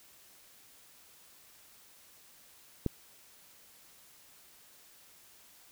click, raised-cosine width 3 ms, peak -16 dBFS, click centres 2.863 s, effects white hiss -59 dBFS RMS until 5.71 s

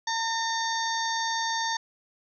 harmonic tone with a mistuned harmonic, 909 Hz, A#5, 44 cents flat, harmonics 1 / 2 / 4 / 5 / 6 / 7, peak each -29 / -32 / -35 / -36 / -37 / -37 dBFS, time 0.07-1.77 s, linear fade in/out 5 ms, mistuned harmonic 6, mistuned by +33 cents, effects none

